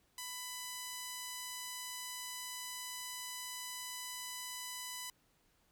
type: tone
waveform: 5% pulse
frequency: 997 Hz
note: B5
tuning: 16 cents sharp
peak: -30 dBFS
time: 0.18-5.1 s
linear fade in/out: 2 ms
effects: pink hiss -73 dBFS RMS until 5.71 s